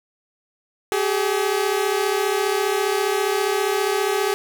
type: tone pair together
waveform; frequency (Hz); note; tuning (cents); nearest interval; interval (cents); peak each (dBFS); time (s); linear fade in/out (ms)
sawtooth; 386.1 / 421; G4 / G#4; -26 / +24; minor second; 150; -18; 0.92-4.34; 0
effects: none